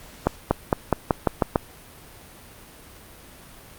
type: accelerating click train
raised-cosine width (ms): 1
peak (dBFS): -3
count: 8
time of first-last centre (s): 0.27-1.559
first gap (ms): 240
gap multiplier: 0.91
effects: pink hiss -46 dBFS RMS until 3.78 s + Opus 48 kbps